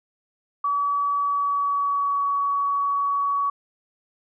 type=tone with pitch glide; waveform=sine; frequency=1142 to 1128.2 Hz; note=D6 to C#6; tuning=-49 to +30 cents; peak=-20 dBFS; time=0.64-3.5 s; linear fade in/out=5 ms; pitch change=-21 cents; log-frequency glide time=1.16-2.29 s; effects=none